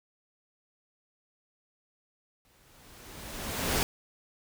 pink noise with exponential growth, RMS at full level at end -26 dBFS, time 2.45-3.83 s, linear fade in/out 0 ms, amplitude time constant 300 ms, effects none

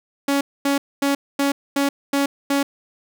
sawtooth tone bursts, 279.9 Hz, C#4, 17 cents sharp, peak -13 dBFS, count 7, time 0.28-2.63 s, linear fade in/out 5 ms, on 130 ms, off 240 ms, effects none

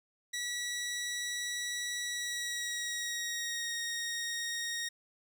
15% pulse tone with pitch glide, 1938 to 1867.7 Hz, B6 to A#6, -33 to +3 cents, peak -28 dBFS, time 0.33-4.89 s, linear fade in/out 10 ms, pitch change -64 cents, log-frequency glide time 2.02-3.78 s, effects none

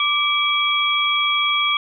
sine tone cluster, 1175 / 2314 / 3309 Hz, D6 / D7 / G#7, +1 / -26 / -7 cents, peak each -21 / -21 / -20 dBFS, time 0-1.77 s, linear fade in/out 2 ms, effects none

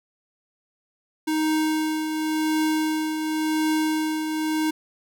square tone with tremolo, 312.1 Hz, D#4, 5 cents sharp, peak -20 dBFS, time 1.27-4.71 s, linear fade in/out 10 ms, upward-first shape triangle, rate 0.92 Hz, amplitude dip 50%, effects none

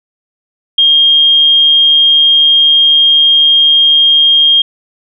sine tone, 3226 Hz, G7, 49 cents sharp, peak -4 dBFS, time 0.78-4.62 s, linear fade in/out 5 ms, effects none

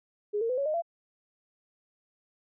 sine tone with pitch steps, 415.3 / 458.2 / 505.4 / 557.6 / 615.1 / 678.6 Hz, G#4 / A#4 / B4 / C#5 / D#5 / F5, 0 / -30 / +40 / +10 / -20 / -50 cents, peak -26 dBFS, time 0.33-0.822 s, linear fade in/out 20 ms, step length 82 ms, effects none

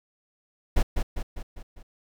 brown noise with echo, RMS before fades -19 dBFS, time 0.76-0.83 s, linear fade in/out 10 ms, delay 200 ms, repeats 5, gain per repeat -5 dB, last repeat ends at 1.83 s, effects none

